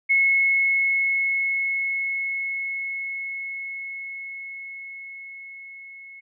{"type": "tone with level ramp", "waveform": "sine", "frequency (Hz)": 2184, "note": "C#7", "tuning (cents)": -26, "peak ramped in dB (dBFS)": [-15, -40], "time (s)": [0.09, 6.21], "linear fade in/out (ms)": 20, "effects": []}